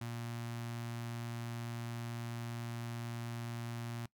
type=tone with notch filter; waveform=sawtooth; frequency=117.8 Hz; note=A#2; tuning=19 cents sharp; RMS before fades=-42 dBFS; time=0.01-4.06 s; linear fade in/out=5 ms; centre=470 Hz; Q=1.7; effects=noise-tail reverb RT60 0.1 s tail -21 dB re dry